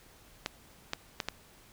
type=clicks; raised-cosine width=0.2 ms; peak=-14 dBFS; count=4; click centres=0.461 / 0.934 / 1.202 / 1.286 s; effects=pink hiss -58 dBFS RMS until 1.72 s